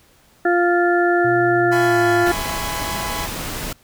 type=harmonic tone; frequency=349.2 Hz; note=F4; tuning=in tune; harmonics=1 / 2 / 4 / 5; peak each=-16 / -19 / -22 / -23 dBFS; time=0.45-2.32 s; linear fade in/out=5 ms
type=tone with pitch glide; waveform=sine; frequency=123.47 to 108.11 Hz; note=B2 to A2; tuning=0 to -30 cents; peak=-26 dBFS; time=1.24-2.25 s; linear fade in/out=10 ms; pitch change=-230 cents; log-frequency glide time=1.81-2.11 s
type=chord; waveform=sawtooth; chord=C# minor seventh; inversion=first; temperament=equal with one note detuned; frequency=659.3 / 830.6 / 1002.7 / 1108.7 Hz; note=E5 / G#5 / B5 / C#6; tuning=0 / 0 / +26 / 0 cents; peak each=-30 / -26 / -25 / -30 dBFS; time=1.71-3.27 s; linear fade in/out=20 ms
type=noise; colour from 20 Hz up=pink; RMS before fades=-27 dBFS; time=2.26-3.73 s; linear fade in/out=5 ms
effects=pink hiss -54 dBFS RMS until 3.83 s